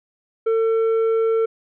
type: tone with tanh clipping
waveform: sine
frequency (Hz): 450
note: A4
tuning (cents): +39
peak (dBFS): -17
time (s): 0.46-1.46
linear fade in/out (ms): 10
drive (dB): 6
effects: none